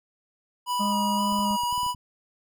square tone with vibrato, 976 Hz, B5, 21 cents flat, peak -25 dBFS, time 0.66-1.95 s, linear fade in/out 50 ms, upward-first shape square, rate 1.9 Hz, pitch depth 15 cents each way
harmonic tone, 205.8 Hz, G#3, 16 cents flat, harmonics 1 / 3 / 5 / 6, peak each -26 / -36 / -40 / -42 dBFS, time 0.79-1.57 s, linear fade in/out 20 ms
clicks, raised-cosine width 5 ms, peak -32 dBFS, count 9, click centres 1.324 / 1.391 / 1.51 / 1.635 / 1.727 / 1.779 / 1.832 / 1.864 / 1.947 s
effects none

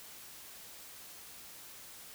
silence, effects white hiss -51 dBFS RMS until 2.14 s

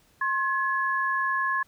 sine tone pair together, 1068 / 1697 Hz, C6 / G#6, +35 / +37 cents, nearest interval minor sixth, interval 802 cents, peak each -26 dBFS, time 0.21-1.63 s, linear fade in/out 5 ms, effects pink hiss -62 dBFS RMS until 1.67 s

